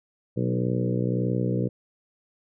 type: harmonic tone with a mistuned harmonic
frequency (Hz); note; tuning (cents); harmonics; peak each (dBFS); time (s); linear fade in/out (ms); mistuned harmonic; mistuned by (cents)
61.7; B1; -1; 2 / 3 / 4 / 5 / 6 / 7 / 8 / 9; -26 / -28 / -34 / -32 / -34 / -34 / -33 / -41; 0.36-1.69; 20; 4; -21
effects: none